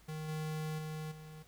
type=tone with level steps; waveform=square; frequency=155.56 Hz; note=D#3; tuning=in tune; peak=-40 / -37 / -40 / -49 dBFS; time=0.08-1.43 s; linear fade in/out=10 ms; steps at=0.28 / 0.78 / 1.11 s; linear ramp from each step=10 ms; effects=added 57 Hz sine -64 dBFS peak until 1.47 s + pink hiss -64 dBFS RMS until 1.47 s